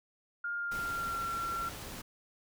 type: tone with pitch glide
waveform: sine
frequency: 1411 to 1362.9 Hz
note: F6 to F6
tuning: +17 to -43 cents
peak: -33 dBFS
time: 0.44-1.69 s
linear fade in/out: 5 ms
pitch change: -60 cents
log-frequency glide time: 0.56-1.24 s
type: noise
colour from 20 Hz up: pink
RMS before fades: -44 dBFS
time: 0.71-2.02 s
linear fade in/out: 10 ms
effects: none